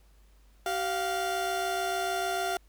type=tone pair together; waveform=30% pulse; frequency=382.6 / 698.5 Hz; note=G4 / F5; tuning=-42 / 0 cents; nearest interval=minor seventh; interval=1042 cents; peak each=-31 / -27 dBFS; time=0.66-2.57 s; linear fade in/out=2 ms; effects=added 50 Hz sine -56 dBFS peak until 2.68 s + pink hiss -67 dBFS RMS until 2.68 s